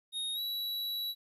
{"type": "tone with pitch glide", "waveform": "square", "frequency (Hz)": [3729, 3919], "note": ["A#7", "B7"], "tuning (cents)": [0, -14], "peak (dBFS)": -34, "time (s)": [0.12, 1.15], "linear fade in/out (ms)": 50, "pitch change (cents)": 86, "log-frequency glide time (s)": [0.34, 0.4], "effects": ["12-bit"]}